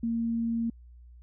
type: tone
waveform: sine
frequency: 230.4 Hz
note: A#3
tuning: 20 cents flat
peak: -26 dBFS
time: 0.03-0.7 s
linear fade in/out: 5 ms
effects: added 60 Hz sine -48 dBFS peak until 1.22 s